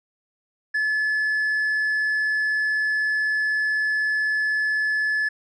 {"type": "tone with hard clipping", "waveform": "triangle", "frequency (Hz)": 1722, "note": "A6", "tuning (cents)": -38, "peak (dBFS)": -19, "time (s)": [0.74, 5.29], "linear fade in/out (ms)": 10, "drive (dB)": 1, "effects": []}